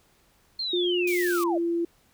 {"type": "linear sweep", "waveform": "sine", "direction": "down", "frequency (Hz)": [4263, 567], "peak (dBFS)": -27, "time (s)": [0.59, 1.58], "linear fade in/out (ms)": 5}
{"type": "tone with pitch glide", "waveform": "sine", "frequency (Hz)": [354.8, 339.6], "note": ["F4", "F4"], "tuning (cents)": [27, -48], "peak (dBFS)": -23, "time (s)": [0.73, 1.85], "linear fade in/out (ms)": 5, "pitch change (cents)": -75, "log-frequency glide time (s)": [1.27, 1.5]}
{"type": "high-pass noise", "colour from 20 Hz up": "white", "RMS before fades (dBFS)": -36, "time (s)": [1.07, 1.44], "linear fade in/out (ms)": 5, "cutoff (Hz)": 2200, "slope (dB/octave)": 96}
{"effects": ["pink hiss -63 dBFS RMS until 2.13 s"]}